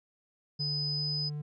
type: tone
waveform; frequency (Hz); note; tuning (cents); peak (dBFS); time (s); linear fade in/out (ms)
sine; 5010; D#8; +11; -31; 0.59-1.3; 20
type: tone with pitch glide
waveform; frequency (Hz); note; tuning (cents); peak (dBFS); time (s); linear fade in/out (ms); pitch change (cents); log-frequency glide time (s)
triangle; 146.83 to 148.62; D3 to D3; 0 to +21; -32; 0.59-1.42; 10; +21; 0.96-1.01
effects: none